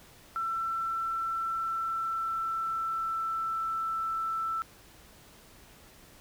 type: tone with pitch glide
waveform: sine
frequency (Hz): 1340 to 1326.9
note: E6 to E6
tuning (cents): +28 to +11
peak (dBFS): -29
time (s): 0.36-4.62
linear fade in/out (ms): 0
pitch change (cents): -17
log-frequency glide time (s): 1.36-3.89
effects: pink hiss -55 dBFS RMS until 6.2 s